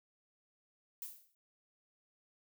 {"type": "noise with exponential decay", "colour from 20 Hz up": "violet", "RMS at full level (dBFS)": -41, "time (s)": [1.02, 1.35], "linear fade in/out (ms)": 1, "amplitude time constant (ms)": 71, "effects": ["noise-tail reverb RT60 0.1 s tail -25 dB re dry"]}